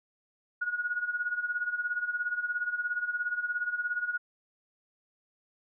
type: tone with tremolo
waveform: sine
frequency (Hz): 1450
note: F#6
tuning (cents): -35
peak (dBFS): -26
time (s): 0.61-4.18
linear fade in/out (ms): 10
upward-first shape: sine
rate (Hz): 17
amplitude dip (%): 75
effects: none